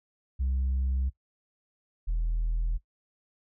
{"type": "tone pair in turn", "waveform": "sine", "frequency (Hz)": [65.41, 40.7], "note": ["C2", "E1"], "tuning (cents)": [0, -21], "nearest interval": "minor sixth", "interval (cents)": 821, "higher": "first", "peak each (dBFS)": -23, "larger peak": "neither", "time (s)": [[0.39, 1.1], [2.07, 2.78]], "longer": "neither", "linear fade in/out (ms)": 20, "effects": ["noise-tail reverb RT60 0.1 s tail -19 dB re dry", "tanh soft clip ceiling -23 dBFS"]}